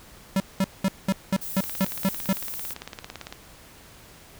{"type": "tone bursts", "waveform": "square", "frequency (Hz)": 192.4, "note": "G3", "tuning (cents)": -32, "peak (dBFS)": -20, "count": 9, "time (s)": [0.36, 2.329], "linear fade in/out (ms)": 2, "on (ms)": 41, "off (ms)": 200}
{"type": "noise", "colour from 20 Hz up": "violet", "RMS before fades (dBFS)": -34, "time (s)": [1.41, 2.74], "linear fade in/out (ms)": 10}
{"type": "click train", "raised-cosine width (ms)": 0.2, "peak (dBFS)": -18, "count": 31, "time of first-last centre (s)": [1.64, 3.325], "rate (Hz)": 17.8}
{"effects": ["pink hiss -49 dBFS RMS until 4.39 s"]}